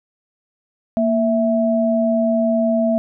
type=tone pair together; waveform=sine; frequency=232.1 / 657.4 Hz; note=A#3 / E5; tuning=-7 / -5 cents; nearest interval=octave + tritone; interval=1802 cents; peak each=-17 dBFS; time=0.97-2.98 s; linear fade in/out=0 ms; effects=none